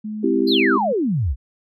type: tone with pitch glide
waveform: sine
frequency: 213.6 to 209.7 Hz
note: G#3 to G#3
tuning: +49 to +17 cents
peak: -25 dBFS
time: 0.04-0.93 s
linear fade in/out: 10 ms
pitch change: -32 cents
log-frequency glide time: 0.23-0.57 s
type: chord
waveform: sine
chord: C major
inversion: none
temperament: equal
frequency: 261.6 / 329.6 / 392 Hz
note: C4 / E4 / G4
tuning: 0 / 0 / 0 cents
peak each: -20 dBFS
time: 0.23-0.78 s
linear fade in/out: 10 ms
type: tone with exponential decay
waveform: triangle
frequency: 4151 Hz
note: C8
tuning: 15 cents flat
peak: -26 dBFS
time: 0.47-0.82 s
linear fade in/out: 5 ms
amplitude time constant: 76 ms
type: exponential sweep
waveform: sine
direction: down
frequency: 4962 to 55 Hz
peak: -17 dBFS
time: 0.47-1.36 s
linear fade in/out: 50 ms
effects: none